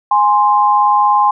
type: tone pair together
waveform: sine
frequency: 829.5 / 1046.5 Hz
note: G#5 / C6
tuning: -2 / 0 cents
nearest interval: major third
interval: 402 cents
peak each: -11 dBFS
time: 0.11-1.31 s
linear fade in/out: 5 ms
effects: none